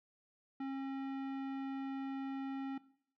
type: tone with tanh clipping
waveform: sine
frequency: 270.4 Hz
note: C#4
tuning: 43 cents flat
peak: -40 dBFS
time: 0.6-2.78 s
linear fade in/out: 5 ms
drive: 16 dB
effects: noise-tail reverb RT60 0.6 s tail -19 dB re dry